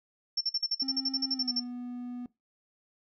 sine tone bursts, 5410 Hz, E8, 44 cents sharp, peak -26 dBFS, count 15, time 0.37-1.599 s, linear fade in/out 5 ms, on 39 ms, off 46 ms
triangle tone with pitch glide, 266 to 245.3 Hz, C4 to B3, +29 to -12 cents, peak -34 dBFS, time 0.82-2.26 s, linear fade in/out 2 ms, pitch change -141 cents, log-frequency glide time 1.32-1.53 s
effects noise-tail reverb RT60 0.2 s tail -19 dB re dry

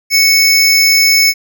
square tone pair together, 2217 / 5273 Hz, C#7 / E8, 0 / 0 cents, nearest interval octave + minor third, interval 1500 cents, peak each -10 dBFS, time 0.1-1.34 s, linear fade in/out 50 ms, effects none

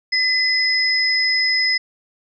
sine tone pair together, 2022 / 5086 Hz, B6 / D#8, +40 / +37 cents, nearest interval octave + major third, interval 1597 cents, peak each -18 dBFS, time 0.12-1.78 s, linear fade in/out 10 ms, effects none

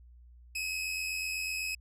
sawtooth tone pair together, 2476 / 2564 Hz, D#7 / E7, -9 / -49 cents, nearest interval minor second, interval 60 cents, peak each -37 / -30 dBFS, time 0.55-1.75 s, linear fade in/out 5 ms, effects added 60 Hz sine -52 dBFS peak until 1.8 s + low-pass 12000 Hz 12 dB/octave

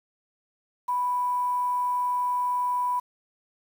sine tone with quantisation, 987.8 Hz, B5, in tune, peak -23 dBFS, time 0.88-3 s, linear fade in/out 10 ms, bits 8, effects none

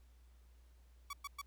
sawtooth tone bursts, 1135 Hz, C#6, 41 cents sharp, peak -38 dBFS, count 3, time 1.1-1.416 s, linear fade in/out 5 ms, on 32 ms, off 110 ms, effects added 60 Hz sine -60 dBFS peak until 1.46 s + pink hiss -75 dBFS RMS until 1.46 s

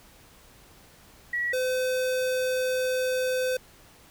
sine / square tone pair in turn, 1928 / 510.7 Hz, B6 / C5, -42 / -42 cents, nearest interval octave + major seventh, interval 2300 cents, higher first, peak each -25 dBFS, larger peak neither, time 1.33-1.53 / 1.53-3.57 s, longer second, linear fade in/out 5 ms, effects pink hiss -54 dBFS RMS until 4.1 s

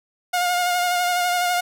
sawtooth tone with vibrato, 713 Hz, F5, 36 cents sharp, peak -15 dBFS, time 0.33-1.61 s, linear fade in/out 10 ms, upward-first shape sine, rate 12 Hz, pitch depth 26 cents each way, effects none

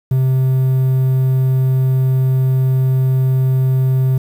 triangle tone, 130.81 Hz, C3, in tune, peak -9 dBFS, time 0.11-4.18 s, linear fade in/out 5 ms, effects 7-bit

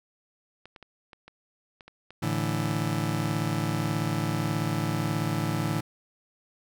clicks, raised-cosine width 0.3 ms, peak -30 dBFS, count 12, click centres 0.656 / 0.762 / 0.827 / 1.132 / 1.28 / 1.808 / 1.88 / 2.106 / 2.225 / 2.393 / 2.497 / 2.716 s
30% pulse chord, A suspended fourth, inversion none, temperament just, 110 / 146.67 / 165 Hz, A2 / D3 / E3, 0 / -2 / +2 cents, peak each -28 dBFS, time 2.22-5.81 s, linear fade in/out 10 ms
effects none

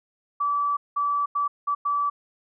sine tone bursts at uneven times, 1154 Hz, D6, 31 cents flat, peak -21 dBFS, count 5, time 0.4-0.77 / 0.96-1.26 / 1.35-1.48 / 1.67-1.75 / 1.85-2.1 s, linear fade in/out 10 ms, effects none

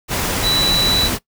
sine tone in noise, 3951 Hz, B7, in tune, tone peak -14 dBFS, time 0.42-1.1 s, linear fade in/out 50 ms, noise pink, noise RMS -20 dBFS, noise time 0.08-1.19 s, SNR +3 dB, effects noise-tail reverb RT60 0.1 s tail -19 dB re dry

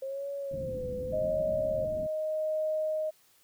sine tone with vibrato, 531 Hz, C5, 25 cents sharp, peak -33 dBFS, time 0.02-1.85 s, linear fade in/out 5 ms, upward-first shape sine, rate 0.82 Hz, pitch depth 98 cents each way
white low-pass noise, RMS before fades -41 dBFS, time 0.51-2.07 s, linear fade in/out 5 ms, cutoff 240 Hz, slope 24 dB/octave
sine tone with tremolo, 622.3 Hz, D#5, in tune, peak -27 dBFS, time 1.12-3.11 s, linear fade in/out 20 ms, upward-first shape sine, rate 0.8 Hz, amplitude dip 25%
effects white hiss -64 dBFS RMS until 3.43 s

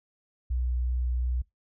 sine tone with vibrato, 61.74 Hz, B1, in tune, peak -24 dBFS, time 0.5-1.42 s, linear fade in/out 10 ms, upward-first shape sine, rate 2.8 Hz, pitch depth 8 cents each way, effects noise-tail reverb RT60 0.2 s tail -25 dB re dry + tanh soft clip ceiling -20 dBFS

